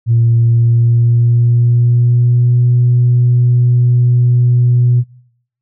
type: tone with pitch glide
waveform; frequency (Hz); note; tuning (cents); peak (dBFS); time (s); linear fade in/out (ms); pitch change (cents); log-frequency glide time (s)
sine; 116.54 to 122.19; A#2 to B2; 0 to -18; -6; 0.06-5.04; 50; +82; 0.4-2.67
effects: noise-tail reverb RT60 0.7 s tail -22 dB re dry + tanh soft clip ceiling -3 dBFS